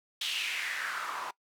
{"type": "noise with band-pass filter sweep", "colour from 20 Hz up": "white", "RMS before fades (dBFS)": -35, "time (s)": [0.21, 1.31], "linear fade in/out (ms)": 5, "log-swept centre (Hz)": [3400, 940], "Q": 4, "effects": ["noise-tail reverb RT60 0.1 s tail -21 dB re dry"]}